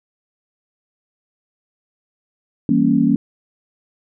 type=chord; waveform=sine; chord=E diminished seventh; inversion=none; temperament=equal; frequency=164.81 / 196 / 233.1 / 277.2 Hz; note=E3 / G3 / Bb3 / Db4; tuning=0 / 0 / 0 / 0 cents; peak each=-21 / -20 / -16 / -16 dBFS; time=2.69-3.16 s; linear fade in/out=2 ms; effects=none